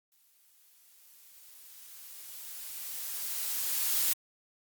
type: noise with exponential growth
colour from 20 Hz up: blue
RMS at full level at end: -27 dBFS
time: 0.12-4.13 s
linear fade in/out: 0 ms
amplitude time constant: 870 ms
effects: Opus 48 kbps